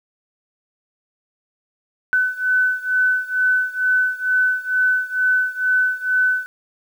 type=beating tone pair; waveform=sine; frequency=1506 / 1508.2 Hz; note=F#6 / F#6; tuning=+30 / +33 cents; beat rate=2.2 Hz; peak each=-18 / -20 dBFS; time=2.13-6.46 s; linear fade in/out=0 ms; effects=8-bit